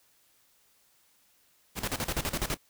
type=noise with tremolo; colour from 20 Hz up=pink; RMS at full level=-30 dBFS; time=1.75-2.58 s; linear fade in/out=50 ms; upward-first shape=square; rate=12 Hz; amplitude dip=80%; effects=white hiss -66 dBFS RMS until 2.69 s